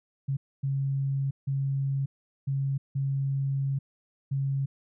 sine tone bursts at uneven times, 137 Hz, C#3, 20 cents flat, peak -25 dBFS, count 6, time 0.28-0.37 / 0.63-1.31 / 1.47-2.06 / 2.47-2.78 / 2.95-3.79 / 4.31-4.66 s, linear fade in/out 10 ms, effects none

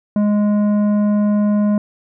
sine tone with tanh clipping, 207.7 Hz, G#3, in tune, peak -14 dBFS, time 0.16-1.78 s, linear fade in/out 2 ms, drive 10 dB, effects none

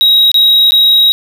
triangle tone with dropouts, 3816 Hz, A#7, 40 cents sharp, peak -3 dBFS, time 0.01-1.12 s, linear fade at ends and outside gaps 0 ms, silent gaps 0.316-0.343 / 0.708-0.72 s, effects none

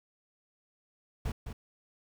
brown noise with echo, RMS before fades -33 dBFS, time 1.25-1.32 s, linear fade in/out 5 ms, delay 210 ms, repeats 1, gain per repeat -7 dB, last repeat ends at 1.53 s, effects none

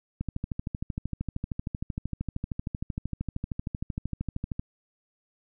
click train, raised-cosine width 5 ms, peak -18 dBFS, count 58, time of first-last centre 0.21-4.595 s, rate 13 Hz, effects none

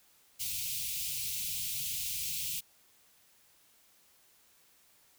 white band-stop noise, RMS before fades -36 dBFS, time 0.39-2.61 s, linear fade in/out 20 ms, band 170 to 2400 Hz, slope 48 dB/octave, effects white hiss -65 dBFS RMS until 5.18 s

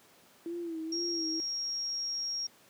sine tone with vibrato, 332.2 Hz, E4, 13 cents sharp, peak -34 dBFS, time 0.46-1.4 s, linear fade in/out 0 ms, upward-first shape sine, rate 2.1 Hz, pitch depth 69 cents each way
sine tone, 5588 Hz, F8, in tune, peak -32 dBFS, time 0.92-2.47 s, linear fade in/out 5 ms
effects pink hiss -60 dBFS RMS until 2.69 s + high-pass 200 Hz 12 dB/octave

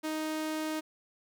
sawtooth tone, 311.8 Hz, D#4, 4 cents sharp, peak -28 dBFS, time 0.03-0.81 s, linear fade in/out 20 ms, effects none

